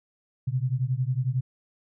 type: beating tone pair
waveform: sine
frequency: 123.47 / 134.47 Hz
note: B2 / C3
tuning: 0 / +48 cents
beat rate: 11 Hz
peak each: -26 / -27 dBFS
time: 0.47-1.41 s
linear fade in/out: 10 ms
effects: none